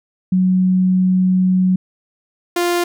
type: tone pair in turn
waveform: sine / sawtooth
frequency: 185 / 349.2 Hz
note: F#3 / F4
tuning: 0 / 0 cents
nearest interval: major seventh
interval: 1100 cents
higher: second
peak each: -11 / -11 dBFS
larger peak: neither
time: 0.32-1.76 / 2.56-2.84 s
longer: first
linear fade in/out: 5 ms
effects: none